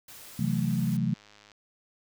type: noise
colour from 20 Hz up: white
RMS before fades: -47 dBFS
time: 0.08-0.97 s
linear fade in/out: 5 ms
type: chord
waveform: sine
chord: F# half-diminished seventh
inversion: second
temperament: equal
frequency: 130.81 / 164.81 / 185 / 220 Hz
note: C3 / E3 / F#3 / A3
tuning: 0 / 0 / 0 / 0 cents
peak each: -30 dBFS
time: 0.39-1.14 s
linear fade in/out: 5 ms
type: click train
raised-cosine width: 0.2 ms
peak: -36 dBFS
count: 112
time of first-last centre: 0.45-1.517 s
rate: 104 Hz
effects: none